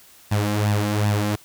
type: tone with flanger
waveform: sawtooth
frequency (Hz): 104.3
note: G#2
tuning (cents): +8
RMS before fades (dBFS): -21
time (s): 0.31-1.36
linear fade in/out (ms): 10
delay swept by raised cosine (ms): 1.1 to 3.8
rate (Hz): 2.6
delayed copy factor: +0.65
effects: white hiss -50 dBFS RMS until 1.44 s